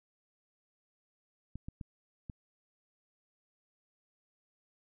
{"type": "clicks", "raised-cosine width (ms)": 5, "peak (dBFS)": -29, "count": 4, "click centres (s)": [1.556, 1.685, 1.812, 2.298], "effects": []}